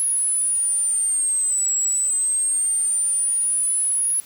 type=linear two-way sweep; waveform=sine; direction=down then up; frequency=10548 to 7670 to 10548 Hz; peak=-18 dBFS; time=0-4.2 s; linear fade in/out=0 ms; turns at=1.75 s; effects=white hiss -46 dBFS RMS until 4.25 s